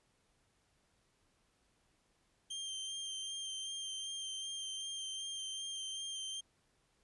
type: tone with vibrato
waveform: sawtooth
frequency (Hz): 3161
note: G7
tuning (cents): +14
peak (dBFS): -37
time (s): 2.5-6.41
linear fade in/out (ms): 10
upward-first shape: sine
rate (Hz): 2.6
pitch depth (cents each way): 18
effects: pink hiss -75 dBFS RMS until 7.03 s + resampled to 24000 Hz